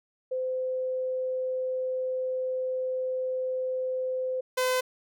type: tone pair in turn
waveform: sine / sawtooth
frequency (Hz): 514 / 509.6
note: C5 / C5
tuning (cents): -31 / -46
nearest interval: unison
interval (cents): 15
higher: first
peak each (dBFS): -27 / -20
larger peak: second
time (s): 0.31-4.41 / 4.57-4.81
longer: first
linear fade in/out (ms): 10
effects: none